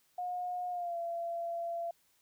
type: tone with pitch glide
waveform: sine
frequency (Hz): 719 to 680.6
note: F#5 to F5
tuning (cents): -50 to -45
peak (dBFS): -34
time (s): 0.18-1.91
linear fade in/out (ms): 5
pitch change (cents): -95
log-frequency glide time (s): 0.7-0.97
effects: white hiss -71 dBFS RMS until 2.21 s

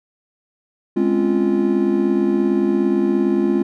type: chord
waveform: triangle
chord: Db major seventh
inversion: second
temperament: just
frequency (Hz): 207.9 / 259.9 / 277.2 / 346.5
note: Ab3 / C4 / Db4 / F4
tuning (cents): +2 / -11 / 0 / -14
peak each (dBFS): -18 / -21 / -20 / -16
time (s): 0.96-3.63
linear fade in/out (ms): 10
effects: none

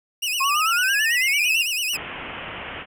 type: tone with vibrato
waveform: sawtooth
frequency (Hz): 2707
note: E7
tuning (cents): +45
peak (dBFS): -19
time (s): 0.22-1.97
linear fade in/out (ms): 10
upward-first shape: sine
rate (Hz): 9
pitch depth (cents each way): 160
type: exponential sweep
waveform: sine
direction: up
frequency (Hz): 1060 to 2839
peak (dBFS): -19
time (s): 0.4-1.63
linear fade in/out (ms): 10
type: low-pass noise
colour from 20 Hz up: white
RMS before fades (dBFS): -34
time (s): 1.92-2.86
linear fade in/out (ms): 50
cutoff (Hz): 3100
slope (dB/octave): 96
effects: none

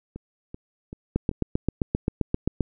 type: two click trains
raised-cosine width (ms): 3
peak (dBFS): -23 / -9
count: 4 / 12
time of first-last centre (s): 0.16-1.314 / 1.16-2.607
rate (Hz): 2.6 / 7.6
effects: none

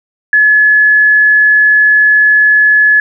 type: tone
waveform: sine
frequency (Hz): 1707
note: G#6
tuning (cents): +47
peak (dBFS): -4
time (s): 0.33-3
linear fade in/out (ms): 2
effects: none

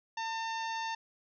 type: harmonic tone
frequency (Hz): 902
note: A5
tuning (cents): +43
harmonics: 1 / 2 / 3 / 4 / 5 / 6 / 7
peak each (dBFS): -35 / -41 / -45 / -47 / -49 / -51 / -52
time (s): 0.17-0.95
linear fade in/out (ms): 5
effects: none

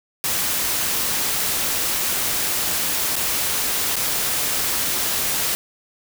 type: noise with dropouts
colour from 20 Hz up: white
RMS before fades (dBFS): -22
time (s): 0.24-5.55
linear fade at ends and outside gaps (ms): 0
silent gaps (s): 3.156-3.164 / 3.957-3.965
effects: none

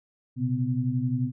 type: tone cluster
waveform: sine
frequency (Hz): 121.3 / 132.8 / 251.3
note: B2 / C3 / B3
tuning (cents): -31 / +26 / +30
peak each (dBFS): -28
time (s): 0.36-1.32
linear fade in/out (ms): 50
effects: none

